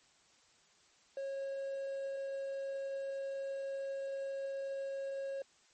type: tone with quantisation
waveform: triangle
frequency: 546 Hz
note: C#5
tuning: 26 cents flat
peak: -35 dBFS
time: 1.17-5.42 s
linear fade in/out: 2 ms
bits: 10
effects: white hiss -67 dBFS RMS until 5.73 s + MP3 32 kbps